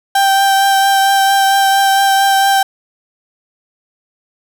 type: tone with vibrato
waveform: 35% pulse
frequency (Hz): 784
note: G5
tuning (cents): 0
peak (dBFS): -7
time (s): 0.15-2.63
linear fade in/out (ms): 5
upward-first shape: triangle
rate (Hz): 4.4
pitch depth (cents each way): 16
effects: none